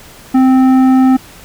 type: tone with tanh clipping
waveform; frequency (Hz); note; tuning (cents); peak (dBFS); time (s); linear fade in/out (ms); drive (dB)
sine; 260.6; C4; -7; -7; 0.34-1.17; 10; 11
effects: pink hiss -37 dBFS RMS until 1.44 s